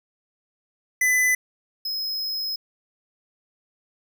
square tone pair in turn, 2006 / 5118 Hz, B6 / D#8, +26 / +48 cents, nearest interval octave + major third, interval 1622 cents, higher second, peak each -18 / -26 dBFS, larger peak first, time 1.01-1.35 / 1.85-2.56 s, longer second, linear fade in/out 5 ms, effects none

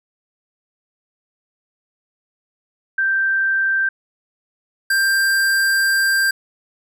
sine / square tone pair in turn, 1568 / 1582.6 Hz, G6 / G6, 0 / +16 cents, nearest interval unison, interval 16 cents, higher second, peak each -15 dBFS, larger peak neither, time 2.98-3.89 / 4.9-6.31 s, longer second, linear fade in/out 5 ms, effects none

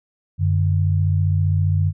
sine tone pair together, 93.8 / 148.9 Hz, F#2 / D3, +24 / +24 cents, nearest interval minor sixth, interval 800 cents, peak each -16 / -21 dBFS, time 0.38-1.93 s, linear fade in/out 50 ms, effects none

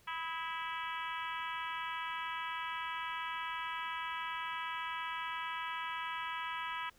harmonic tone with a mistuned harmonic, 328.7 Hz, E4, 5 cents flat, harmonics 3 / 4 / 5 / 6 / 7 / 8 / 9 / 10, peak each -41 / -43 / -45 / -47 / -48 / -49 / -50 / -51 dBFS, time 0.07-6.9 s, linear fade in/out 10 ms, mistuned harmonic 4, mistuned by -41 cents, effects pink hiss -66 dBFS RMS until 6.98 s

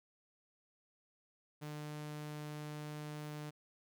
sawtooth tone, 150.1 Hz, D3, 38 cents sharp, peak -39 dBFS, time 1.61-3.51 s, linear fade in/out 20 ms, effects none

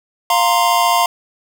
square chord, F suspended fourth, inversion none, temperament equal, 698.5 / 932.3 / 1046.5 Hz, F5 / Bb5 / C6, 0 / 0 / 0 cents, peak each -17 dBFS, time 0.3-1.06 s, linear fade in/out 2 ms, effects none

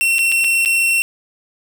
45% pulse tone with dropouts, 2714 Hz, E7, 50 cents sharp, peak -13 dBFS, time 0.01-1.02 s, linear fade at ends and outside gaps 0 ms, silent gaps 0.184-0.19 / 0.318-0.322 / 0.442-0.445 / 0.65-0.658 s, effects none

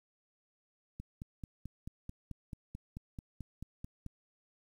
click train, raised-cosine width 5 ms, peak -30 dBFS, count 15, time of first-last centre 1-4.063 s, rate 4.57 Hz, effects 10-bit

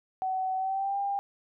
sine tone with pitch glide, 754 to 798.8 Hz, F#5 to G5, +32 to +32 cents, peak -27 dBFS, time 0.22-1.19 s, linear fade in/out 0 ms, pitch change +100 cents, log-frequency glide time 0.56-0.98 s, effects none

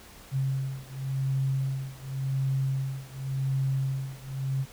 sine beating tone pair, 133.9 / 134.8 Hz, C3 / C#3, +40 / -48 cents, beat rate 0.9 Hz, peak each -29 / -30 dBFS, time 0.31-4.66 s, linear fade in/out 50 ms, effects pink hiss -50 dBFS RMS until 4.72 s

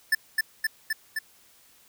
square tone with echo, 1760 Hz, A6, in tune, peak -19 dBFS, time 0.12-0.15 s, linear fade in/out 5 ms, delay 260 ms, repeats 4, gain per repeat -2 dB, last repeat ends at 1.19 s, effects white hiss -58 dBFS RMS until 1.88 s

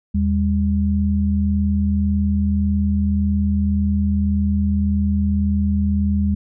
sine tone pair together, 79.94 / 201.7 Hz, D#2 / G3, +47 / +50 cents, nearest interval octave + major third, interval 1603 cents, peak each -18 dBFS, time 0.14-6.35 s, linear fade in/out 10 ms, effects none

